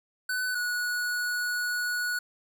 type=tone pair in turn; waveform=square; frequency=1501 / 1464.2 Hz; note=F#6 / F#6; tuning=+24 / -19 cents; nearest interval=unison; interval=43 cents; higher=first; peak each=-28 dBFS; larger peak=neither; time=0.29-0.55 / 0.55-2.19 s; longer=second; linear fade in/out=5 ms; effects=none